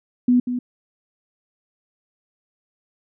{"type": "tone with echo", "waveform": "sine", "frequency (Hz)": 246.9, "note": "B3", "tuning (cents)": 0, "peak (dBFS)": -12, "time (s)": [0.28, 0.4], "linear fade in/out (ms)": 5, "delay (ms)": 190, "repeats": 1, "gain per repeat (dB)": -9, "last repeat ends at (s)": 0.59, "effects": []}